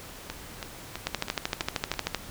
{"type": "two click trains", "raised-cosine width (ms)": 0.2, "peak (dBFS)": [-16, -9], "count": [6, 15], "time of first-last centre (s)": [[0.3, 1.939], [1.07, 2.147]], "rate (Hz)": [3.05, 13], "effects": ["pink hiss -44 dBFS RMS until 2.3 s"]}